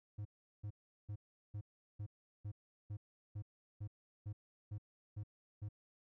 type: tone bursts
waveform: triangle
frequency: 103.83 Hz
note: G#2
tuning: in tune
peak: -39 dBFS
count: 13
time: 0.18-5.689 s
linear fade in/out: 10 ms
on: 73 ms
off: 380 ms
effects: none